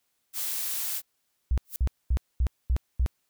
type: noise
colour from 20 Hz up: blue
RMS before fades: -31 dBFS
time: 0.33-1.02 s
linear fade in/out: 50 ms
type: tone bursts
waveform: sine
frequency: 62.5 Hz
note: B1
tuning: 21 cents sharp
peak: -20 dBFS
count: 6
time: 1.51-3.062 s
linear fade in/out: 0 ms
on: 67 ms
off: 230 ms
type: noise with exponential growth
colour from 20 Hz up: violet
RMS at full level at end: -30 dBFS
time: 1.65-1.76 s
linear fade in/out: 0 ms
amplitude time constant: 22 ms
effects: white hiss -75 dBFS RMS until 3.29 s